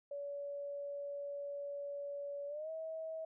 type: tone with pitch glide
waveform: sine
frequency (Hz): 569 to 642.4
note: C#5 to E5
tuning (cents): +45 to -45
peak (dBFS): -40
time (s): 0.11-3.25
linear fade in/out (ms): 5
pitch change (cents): +210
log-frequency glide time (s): 2.47-2.7
effects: none